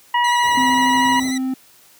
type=harmonic tone; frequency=965 Hz; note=B5; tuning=40 cents flat; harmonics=1 / 2 / 3; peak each=-15 / -21 / -25 dBFS; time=0.14-1.2 s; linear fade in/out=5 ms
type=tone with vibrato; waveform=15% pulse; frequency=1987 Hz; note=B6; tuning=10 cents sharp; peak=-19 dBFS; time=0.24-1.38 s; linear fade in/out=5 ms; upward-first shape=sine; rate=13 Hz; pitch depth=44 cents each way
type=band-stop noise; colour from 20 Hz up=pink; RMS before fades=-35 dBFS; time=0.43-1.31 s; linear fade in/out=5 ms; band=1100 to 13000 Hz; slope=48 dB/octave
type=tone with pitch glide; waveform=triangle; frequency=258.4 to 260.9 Hz; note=C4 to C4; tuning=-21 to -5 cents; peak=-17 dBFS; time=0.57-1.54 s; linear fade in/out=5 ms; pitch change=+16 cents; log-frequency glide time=0.77-1.14 s
effects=white hiss -50 dBFS RMS until 1.99 s + high-pass 100 Hz 12 dB/octave